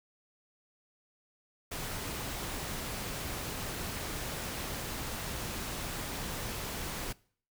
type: noise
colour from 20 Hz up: pink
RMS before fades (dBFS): -38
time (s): 1.71-7.13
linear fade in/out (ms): 10
effects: noise-tail reverb RT60 0.5 s tail -22 dB re dry